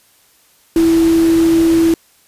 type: tone in noise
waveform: sine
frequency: 329.6 Hz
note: E4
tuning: in tune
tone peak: -8 dBFS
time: 0.76-1.94 s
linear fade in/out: 2 ms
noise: pink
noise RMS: -26 dBFS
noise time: 0.76-1.94 s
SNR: +15 dB
effects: white hiss -52 dBFS RMS until 2.27 s + resampled to 32000 Hz